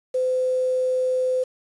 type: tone with quantisation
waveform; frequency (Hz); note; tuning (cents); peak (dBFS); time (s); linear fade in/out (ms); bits
sine; 511; C5; -41; -19; 0.14-1.44; 10; 7
effects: resampled to 24000 Hz